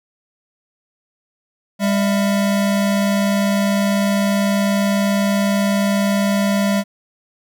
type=tone pair together; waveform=square; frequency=199.78 / 659.3 Hz; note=G3 / E5; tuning=+33 / 0 cents; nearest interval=octave + major sixth; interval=2067 cents; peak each=-16 / -24 dBFS; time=1.79-6.84 s; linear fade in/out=50 ms; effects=none